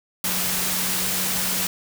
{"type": "tone in noise", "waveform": "sine", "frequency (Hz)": 184.6, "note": "F#3", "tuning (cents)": -4, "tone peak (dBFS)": -34, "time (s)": [0.24, 1.67], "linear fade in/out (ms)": 2, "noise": "white", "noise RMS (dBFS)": -24, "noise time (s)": [0.24, 1.67], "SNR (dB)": -13, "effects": []}